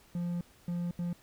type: tone bursts at uneven times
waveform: triangle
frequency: 174 Hz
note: F3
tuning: 6 cents flat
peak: -29 dBFS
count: 3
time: 0.15-0.41 / 0.68-0.91 / 0.99-1.13 s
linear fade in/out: 2 ms
effects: pink hiss -61 dBFS RMS until 1.22 s